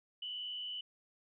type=tone with frequency modulation; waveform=sine; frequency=2981 Hz; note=F#7; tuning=12 cents sharp; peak=-39 dBFS; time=0.22-0.81 s; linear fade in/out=5 ms; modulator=101 Hz; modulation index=0.67; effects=none